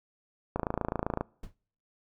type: click train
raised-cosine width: 1 ms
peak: -15 dBFS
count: 19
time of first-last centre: 0.56-1.21 s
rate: 27.7 Hz
type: noise with exponential decay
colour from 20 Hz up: brown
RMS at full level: -35 dBFS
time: 1.43-1.55 s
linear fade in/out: 5 ms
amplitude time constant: 26 ms
effects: noise-tail reverb RT60 0.6 s tail -26 dB re dry